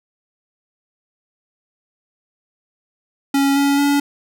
square tone with pitch steps, 277.2 / 280.9 / 284.7 Hz, C#4 / C#4 / C#4, 0 / +23 / +46 cents, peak -14 dBFS, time 3.34-4 s, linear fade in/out 5 ms, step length 220 ms, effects none

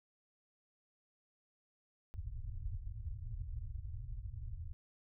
pink low-pass noise, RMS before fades -43 dBFS, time 2.14-4.73 s, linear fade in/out 0 ms, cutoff 120 Hz, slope 96 dB/octave, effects none

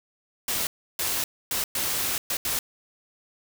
white noise bursts at uneven times, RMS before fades -27 dBFS, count 6, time 0.48-0.67 / 0.99-1.24 / 1.51-1.64 / 1.75-2.18 / 2.3-2.37 / 2.45-2.59 s, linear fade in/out 2 ms, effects none

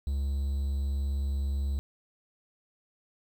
triangle tone with quantisation, 69.3 Hz, C#2, in tune, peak -25 dBFS, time 0.07-1.79 s, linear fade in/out 0 ms, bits 9, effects none

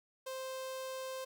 sawtooth tone with notch filter, 523.3 Hz, C5, in tune, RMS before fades -42 dBFS, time 0.26-1.25 s, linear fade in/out 10 ms, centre 1900 Hz, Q 2, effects none

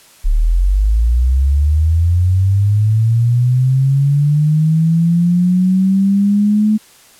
sine linear sweep, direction up, 34.65 to 215.9 Hz, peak -9 dBFS, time 0.24-6.78 s, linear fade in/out 20 ms, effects white hiss -45 dBFS RMS until 7.19 s + low-pass 12000 Hz 12 dB/octave

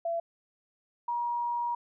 sine tone pair in turn, 674 / 953.2 Hz, E5 / A#5, +38 / +38 cents, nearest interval tritone, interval 600 cents, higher second, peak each -28 dBFS, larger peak neither, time 0.05-0.2 / 1.08-1.75 s, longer second, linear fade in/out 5 ms, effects none

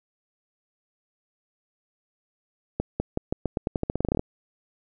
accelerating click train, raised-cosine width 2 ms, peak -11 dBFS, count 18, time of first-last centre 2.8-4.194 s, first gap 200 ms, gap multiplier 0.87, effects none

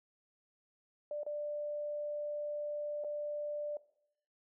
sine tone with dropouts, 591 Hz, D5, 11 cents sharp, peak -36 dBFS, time 1.11-3.77 s, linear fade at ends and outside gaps 2 ms, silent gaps 1.233-1.264 / 3.039-3.045 s, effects noise-tail reverb RT60 0.7 s tail -18 dB re dry

